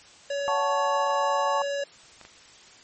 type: tone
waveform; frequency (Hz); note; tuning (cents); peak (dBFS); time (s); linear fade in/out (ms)
square; 564; C#5; +30; -27; 0.3-1.84; 5
type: chord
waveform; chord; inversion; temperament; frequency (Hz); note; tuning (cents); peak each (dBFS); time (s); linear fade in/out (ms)
sine; F# minor; none; equal; 740 / 880 / 1108.7; F#5 / A5 / C#6; 0 / 0 / 0; -32 / -26 / -27; 0.48-1.62; 0
type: clicks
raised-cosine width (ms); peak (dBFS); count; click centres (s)
0.3; -29; 2; 2.213 / 2.251
effects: white hiss -51 dBFS RMS until 2.83 s + MP3 32 kbps